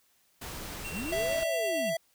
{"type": "noise", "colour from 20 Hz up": "pink", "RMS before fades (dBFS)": -40, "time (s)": [0.41, 1.44], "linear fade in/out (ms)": 10}
{"type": "tone with tremolo", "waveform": "square", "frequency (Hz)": 2730, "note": "F7", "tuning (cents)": -40, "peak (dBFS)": -38, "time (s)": [0.84, 1.9], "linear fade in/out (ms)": 10, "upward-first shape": "sine", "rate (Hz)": 8.8, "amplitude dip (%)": 50}
{"type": "linear two-way sweep", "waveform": "sine", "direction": "up then down", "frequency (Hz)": [131.5, 648, 131.5], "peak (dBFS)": -35, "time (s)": [0.9, 1.95], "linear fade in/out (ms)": 50, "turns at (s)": 1.41}
{"type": "tone with vibrato", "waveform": "square", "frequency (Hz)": 659.3, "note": "E5", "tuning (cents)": 0, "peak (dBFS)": -29, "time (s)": [1.12, 1.97], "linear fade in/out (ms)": 5, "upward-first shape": "triangle", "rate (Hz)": 2.6, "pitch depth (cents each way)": 8}
{"effects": ["white hiss -68 dBFS RMS until 2.14 s"]}